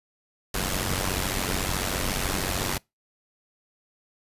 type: noise with amplitude modulation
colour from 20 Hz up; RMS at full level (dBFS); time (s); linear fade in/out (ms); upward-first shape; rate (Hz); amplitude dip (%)
pink; -24; 0.54-2.78; 5; sine; 93.9; 75
effects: noise-tail reverb RT60 0.2 s tail -25 dB re dry + resampled to 32000 Hz